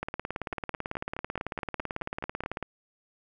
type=two click trains; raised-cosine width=0.5 ms; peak=-20 / -17 dBFS; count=10 / 48; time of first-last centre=0.53-2.437 / 0.03-2.627 s; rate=4.72 / 18.1 Hz; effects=none